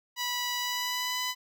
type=tone with pitch glide; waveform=10% pulse; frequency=980 to 1000.6 Hz; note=B5 to B5; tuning=-14 to +22 cents; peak=-21 dBFS; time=0.16-1.35 s; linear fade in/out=50 ms; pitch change=+36 cents; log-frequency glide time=0.56-1.21 s; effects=none